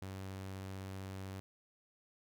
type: tone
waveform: sawtooth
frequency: 95.8 Hz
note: G2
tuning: 39 cents flat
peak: -39 dBFS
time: 0.02-1.4 s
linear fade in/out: 0 ms
effects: none